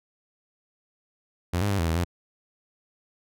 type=tone with pitch steps; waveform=sawtooth; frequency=87.7 / 102 / 99 / 83.3 / 81 / 87.5 Hz; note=F2 / G#2 / G2 / E2 / E2 / F2; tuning=+8 / -31 / +18 / +19 / -30 / +4 cents; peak=-19 dBFS; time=1.53-2.046 s; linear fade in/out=10 ms; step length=86 ms; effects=none